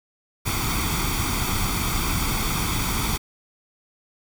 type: noise with comb filter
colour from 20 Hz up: pink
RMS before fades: -24 dBFS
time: 0.45-3.18 s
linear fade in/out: 20 ms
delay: 0.87 ms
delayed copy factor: +0.7
effects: none